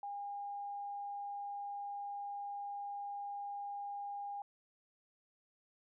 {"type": "tone", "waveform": "sine", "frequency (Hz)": 810, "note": "G#5", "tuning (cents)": -43, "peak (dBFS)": -40, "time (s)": [0.03, 4.42], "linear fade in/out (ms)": 2, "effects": []}